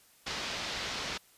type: low-pass noise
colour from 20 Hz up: white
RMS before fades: -37 dBFS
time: 0.26-1.18 s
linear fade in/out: 10 ms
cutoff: 5100 Hz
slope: 24 dB/octave
effects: white hiss -62 dBFS RMS until 1.37 s + resampled to 32000 Hz